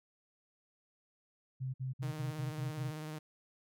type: tone bursts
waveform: sine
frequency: 130.4 Hz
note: C3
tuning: 5 cents flat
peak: -35 dBFS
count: 7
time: 1.6-2.91 s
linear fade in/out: 20 ms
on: 140 ms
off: 55 ms
type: tone with vibrato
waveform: sawtooth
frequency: 154.4 Hz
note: D#3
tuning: 13 cents flat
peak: -37 dBFS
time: 2.02-3.19 s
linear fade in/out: 10 ms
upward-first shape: square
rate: 18 Hz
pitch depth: 21 cents each way
effects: none